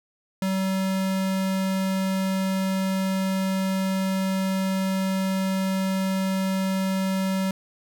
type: tone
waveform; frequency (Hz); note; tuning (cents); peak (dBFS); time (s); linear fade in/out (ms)
square; 190.7; G3; -47; -23; 0.42-7.51; 2
effects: none